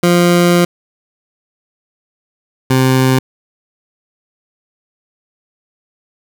20% pulse tone pair in turn, 174.7 / 130.5 Hz, F3 / C3, +1 / -4 cents, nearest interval perfect fourth, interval 505 cents, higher first, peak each -3 / -4 dBFS, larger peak first, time 0.03-0.65 / 2.7-3.19 s, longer first, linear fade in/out 5 ms, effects none

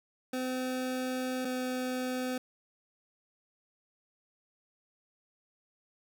25% pulse tone pair in turn, 256 / 254.2 Hz, C4 / C4, -38 / -50 cents, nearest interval unison, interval 12 cents, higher first, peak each -28 dBFS, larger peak neither, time 0.33-1.45 / 1.45-2.38 s, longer first, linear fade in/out 5 ms, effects none

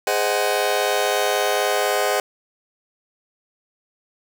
sawtooth chord, Ab dominant seventh, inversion none, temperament just, 415.3 / 519.1 / 623 / 747.5 Hz, Ab4 / C5 / Eb5 / Gb5, 0 / -14 / +2 / +17 cents, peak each -20 dBFS, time 0.07-2.2 s, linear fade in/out 2 ms, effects none

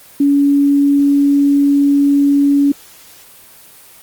sine tone, 282.9 Hz, C#4, 35 cents sharp, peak -8 dBFS, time 0.2-2.72 s, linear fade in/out 5 ms, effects white hiss -41 dBFS RMS until 4.02 s + Opus 24 kbps

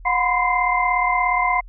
sine tone cluster, 724 / 994 / 1031 / 2088 Hz, F#5 / B5 / C6 / C7, -38 / +11 / -26 / -4 cents, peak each -22 dBFS, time 0.05-1.61 s, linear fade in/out 10 ms, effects added 41 Hz sine -37 dBFS peak until 1.68 s

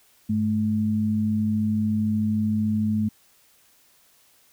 sine tone pair together, 101.5 / 214.9 Hz, G#2 / A3, -39 / -41 cents, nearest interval octave + minor second, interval 1298 cents, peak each -27 / -21 dBFS, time 0.29-3.09 s, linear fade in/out 10 ms, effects white hiss -59 dBFS RMS until 4.52 s

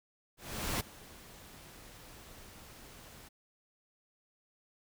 pink noise with ADSR envelope, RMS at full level -33 dBFS, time 0.37-3.29 s, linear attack 430 ms, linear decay 13 ms, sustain -20 dB, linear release 15 ms, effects none

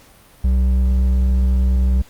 triangle tone with hard clipping, 63.7 Hz, C2, 46 cents flat, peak -14 dBFS, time 0.44-2.02 s, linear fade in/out 5 ms, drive 9 dB, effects pink hiss -48 dBFS RMS until 2.09 s + Opus 48 kbps

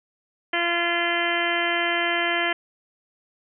harmonic tone, 343.6 Hz, F4, 28 cents flat, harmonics 1 / 2 / 3 / 4 / 5 / 6 / 7 / 8 / 9, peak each -30 / -28 / -33 / -32 / -27 / -27 / -33 / -34 / -30 dBFS, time 0.53-2.53 s, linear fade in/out 5 ms, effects none

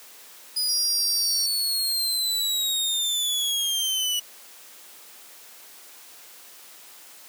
sawtooth linear sweep, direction down, 4978 to 2932 Hz, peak -20 dBFS, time 0.56-4.2 s, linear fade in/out 10 ms
sine tone, 5620 Hz, F8, 10 cents sharp, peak -26 dBFS, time 0.69-1.46 s, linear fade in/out 2 ms
effects white hiss -47 dBFS RMS until 7.28 s + high-pass 300 Hz 12 dB/octave

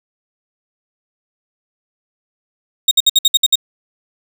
35% pulse tone bursts, 3729 Hz, A#7, in tune, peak -5 dBFS, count 8, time 2.88-3.556 s, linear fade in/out 5 ms, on 32 ms, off 60 ms, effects none

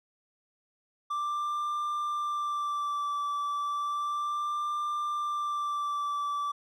triangle tone with vibrato, 1174.7 Hz, D6, in tune, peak -27 dBFS, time 1.1-6.52 s, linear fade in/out 10 ms, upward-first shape sine, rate 0.33 Hz, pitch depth 22 cents each way, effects none

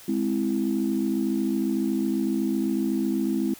sine chord, Ab augmented, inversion none, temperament equal, 207.7 / 261.6 / 329.6 Hz, Ab3 / C4 / E4, 0 / 0 / 0 cents, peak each -26 dBFS, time 0.08-3.54 s, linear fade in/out 5 ms, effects tanh soft clip ceiling -14 dBFS + white hiss -47 dBFS RMS until 3.59 s

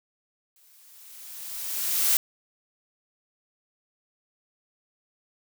blue noise with exponential growth, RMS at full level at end -20 dBFS, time 0.56-2.17 s, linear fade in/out 1 ms, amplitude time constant 350 ms, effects none

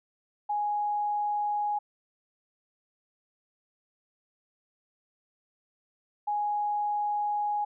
sine tone pair in turn, 830.6 / 830.6 Hz, G#5 / G#5, 0 / 0 cents, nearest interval unison, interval 0 cents, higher neither, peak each -26 dBFS, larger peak neither, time 0.49-1.79 / 6.27-7.65 s, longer second, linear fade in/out 10 ms, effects none

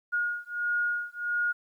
sine beating tone pair, 1434 / 1435.5 Hz, F6 / F6, +45 / +47 cents, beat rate 1.5 Hz, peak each -30 dBFS, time 0.12-1.53 s, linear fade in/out 20 ms, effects 11-bit

